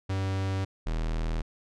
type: tone pair in turn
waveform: 45% pulse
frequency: 96.2 / 40.28 Hz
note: G2 / E1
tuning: -32 / -39 cents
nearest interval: octave + minor third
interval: 1507 cents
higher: first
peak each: -27 dBFS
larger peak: neither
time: 0.09-0.65 / 0.86-1.42 s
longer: neither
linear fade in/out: 10 ms
effects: low-pass 6000 Hz 12 dB/octave